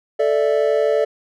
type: chord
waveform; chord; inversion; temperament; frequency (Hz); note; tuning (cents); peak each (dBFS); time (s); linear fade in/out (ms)
triangle; A suspended fourth; none; equal; 440 / 587.3 / 659.3; A4 / D5 / E5; 0 / 0 / 0; -16 / -16 / -21; 0.19-1.05; 10
effects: none